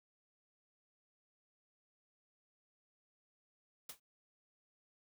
white noise with exponential decay, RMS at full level -42 dBFS, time 3.89-4 s, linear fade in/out 5 ms, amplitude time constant 23 ms, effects none

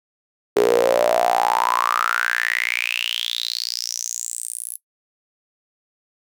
sawtooth tone with high-pass filter sweep, 59 Hz, A#1, 22 cents sharp, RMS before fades -21 dBFS, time 0.56-4.77 s, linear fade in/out 5 ms, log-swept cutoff 410 to 11000 Hz, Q 9.3, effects noise-tail reverb RT60 0.1 s tail -20 dB re dry

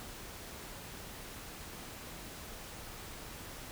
silence, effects pink hiss -47 dBFS RMS until 3.71 s

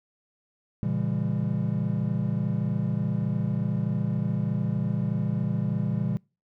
triangle chord, A# diminished seventh, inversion none, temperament just, 116.54 / 139.85 / 167.82 / 201.4 Hz, A#2 / C#3 / E3 / G3, 0 / +16 / +31 / +47 cents, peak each -28 dBFS, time 0.83-6.17 s, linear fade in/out 0 ms, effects noise-tail reverb RT60 0.3 s tail -25 dB re dry

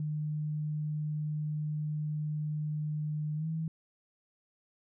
sine tone with pitch glide, 151.6 to 160.61 Hz, D#3 to E3, -45 to -45 cents, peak -31 dBFS, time 0-3.68 s, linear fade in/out 2 ms, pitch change +100 cents, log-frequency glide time 3.36-3.47 s, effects none

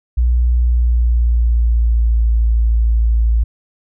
sine tone with pitch glide, 60.2 to 56.49 Hz, B1 to A1, -44 to +46 cents, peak -10 dBFS, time 0.17-3.44 s, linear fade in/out 10 ms, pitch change -110 cents, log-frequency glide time 0.54-2.29 s, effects none

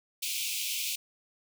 pink high-pass noise, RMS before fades -33 dBFS, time 0.22-0.96 s, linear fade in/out 10 ms, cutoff 2300 Hz, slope 96 dB/octave, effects none

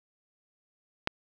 click, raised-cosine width 0.3 ms, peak -10 dBFS, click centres 1.074 s, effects none

